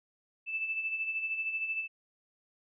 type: tone with tremolo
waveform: sine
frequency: 2637 Hz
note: E7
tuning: in tune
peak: -29 dBFS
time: 0.46-1.88 s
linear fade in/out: 50 ms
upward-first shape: sine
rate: 13 Hz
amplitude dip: 55%
effects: none